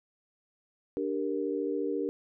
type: chord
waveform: sine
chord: G minor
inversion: second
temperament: equal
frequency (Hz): 293.7 / 392 / 466.2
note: D4 / G4 / Bb4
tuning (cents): 0 / 0 / 0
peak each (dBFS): -33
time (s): 0.97-2.09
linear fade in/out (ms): 0
effects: none